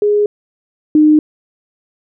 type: tone pair in turn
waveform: sine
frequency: 415 / 305 Hz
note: G#4 / D#4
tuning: -1 / -34 cents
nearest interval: perfect fourth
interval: 533 cents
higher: first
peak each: -9 / -5 dBFS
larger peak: second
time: 0.02-0.26 / 0.95-1.19 s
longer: neither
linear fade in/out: 2 ms
effects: none